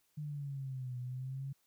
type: exponential two-way sweep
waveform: sine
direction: down then up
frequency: 151.7 to 123.47 to 138.5 Hz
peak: -38 dBFS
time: 0.17-1.53 s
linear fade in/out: 10 ms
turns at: 0.98 s
effects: white hiss -75 dBFS RMS until 1.66 s